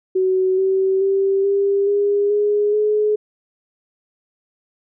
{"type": "tone with pitch steps", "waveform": "sine", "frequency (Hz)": [374.7, 382.4, 390.2, 398.1, 406.3, 414.6, 423], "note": ["F#4", "G4", "G4", "G4", "G#4", "G#4", "G#4"], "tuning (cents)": [22, -43, -8, 27, -38, -3, 32], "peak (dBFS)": -14, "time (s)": [0.15, 3.16], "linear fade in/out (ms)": 10, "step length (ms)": 430, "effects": []}